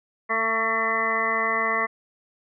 harmonic tone, 224.1 Hz, A3, 32 cents sharp, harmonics 1 / 2 / 3 / 4 / 5 / 6 / 8 / 9, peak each -37 / -32 / -31 / -37 / -25 / -36 / -29 / -26 dBFS, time 0.29-1.87 s, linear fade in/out 20 ms, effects none

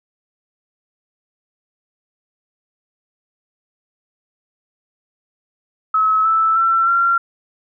sine tone with pitch steps, 1289 / 1316.8 / 1345.3 / 1374.4 Hz, E6 / E6 / E6 / F6, -39 / -2 / +35 / -28 cents, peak -12 dBFS, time 5.94-7.18 s, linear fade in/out 5 ms, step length 310 ms, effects none

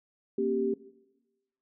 sine tone cluster, 235.1 / 271.6 / 392 Hz, A#3 / C#4 / G4, +15 / -35 / 0 cents, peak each -32 / -34 / -27 dBFS, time 0.38-0.74 s, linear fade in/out 5 ms, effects noise-tail reverb RT60 1.0 s tail -18 dB re dry

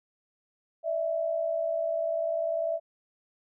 sine tone pair together, 600 / 660.2 Hz, D5 / E5, +37 / +2 cents, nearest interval major second, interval 165 cents, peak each -33 / -27 dBFS, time 0.83-2.8 s, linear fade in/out 50 ms, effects none

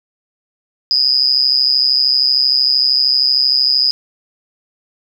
sine tone with amplitude modulation, 4978 Hz, D#8, in tune, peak -6 dBFS, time 0.91-3.91 s, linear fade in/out 0 ms, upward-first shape sine, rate 133 Hz, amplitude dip 100%, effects 7-bit

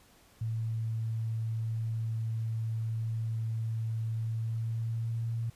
sine tone with pitch glide, 112.4 to 115.09 Hz, A2 to A#2, +37 to -22 cents, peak -30 dBFS, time 0.41-5.5 s, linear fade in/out 5 ms, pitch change +41 cents, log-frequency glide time 4.2-5.37 s, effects pink hiss -61 dBFS RMS until 5.55 s + resampled to 32000 Hz

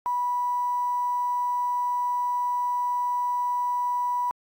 sine tone with quantisation, 980 Hz, B5, 14 cents flat, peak -23 dBFS, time 0.06-4.31 s, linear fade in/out 0 ms, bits 8, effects AAC 64 kbps

